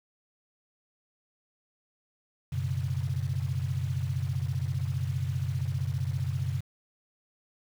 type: chord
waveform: sine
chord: F# suspended fourth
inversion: none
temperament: equal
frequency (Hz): 92.5 / 123.47 / 138.59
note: F#2 / B2 / C#3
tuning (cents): 0 / 0 / 0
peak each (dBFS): -32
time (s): 2.52-6.61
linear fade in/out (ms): 10
effects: 8-bit